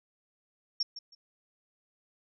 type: tone with echo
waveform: sine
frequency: 5490 Hz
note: F8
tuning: 31 cents flat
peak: -26 dBFS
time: 0.8-0.83 s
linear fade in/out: 5 ms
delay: 160 ms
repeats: 2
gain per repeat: -13 dB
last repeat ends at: 1.15 s
effects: none